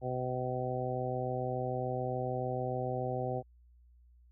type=harmonic tone; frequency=126.9 Hz; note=B2; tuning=47 cents sharp; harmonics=1 / 2 / 3 / 4 / 5 / 6; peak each=-37 / -43 / -40 / -38 / -40 / -39 dBFS; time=0.01-3.43 s; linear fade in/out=50 ms; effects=added 60 Hz sine -58 dBFS peak until 4.31 s